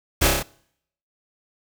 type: noise with echo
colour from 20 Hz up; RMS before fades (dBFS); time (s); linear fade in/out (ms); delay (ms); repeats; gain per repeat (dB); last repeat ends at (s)
pink; -18; 0.21-0.28; 10; 30; 5; -2; 0.43
effects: noise-tail reverb RT60 0.7 s tail -24 dB re dry